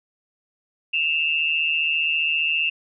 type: tone pair together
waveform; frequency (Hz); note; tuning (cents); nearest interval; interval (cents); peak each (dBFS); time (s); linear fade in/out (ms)
sine; 2628 / 2783; E7 / F7; -6 / -7; minor second; 99; -22; 0.93-2.7; 10
effects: none